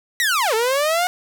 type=linear two-way sweep; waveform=sawtooth; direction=down then up; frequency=1980 to 428.6 to 733 Hz; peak=-13 dBFS; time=0.2-1.07 s; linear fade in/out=0 ms; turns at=0.54 s; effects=none